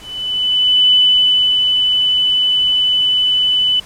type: tone with ADSR envelope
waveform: sine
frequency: 2996 Hz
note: F#7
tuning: 21 cents sharp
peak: -7 dBFS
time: 0-3.8 s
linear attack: 910 ms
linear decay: 660 ms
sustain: -4 dB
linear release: 6 ms
effects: pink hiss -39 dBFS RMS until 3.85 s + low-pass 11000 Hz 12 dB/octave